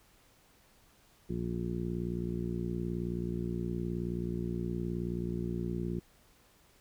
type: harmonic tone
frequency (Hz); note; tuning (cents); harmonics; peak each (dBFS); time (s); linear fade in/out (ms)
59; A#1; +22; 1 / 2 / 3 / 4 / 5 / 6 / 7; -41 / -40 / -36 / -41 / -48 / -39 / -48; 1.29-6; 10
effects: pink hiss -64 dBFS RMS until 6.8 s